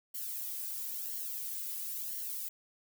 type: noise with flanger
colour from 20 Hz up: violet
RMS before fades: -39 dBFS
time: 0.14-2.49 s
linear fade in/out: 10 ms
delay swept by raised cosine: 0.8 to 2.2 ms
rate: 0.99 Hz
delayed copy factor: -0.75
effects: none